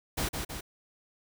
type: noise with echo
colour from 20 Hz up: pink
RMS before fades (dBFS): -31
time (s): 0.17-0.29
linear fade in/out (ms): 10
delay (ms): 160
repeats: 2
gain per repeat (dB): -4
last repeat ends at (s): 0.61
effects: none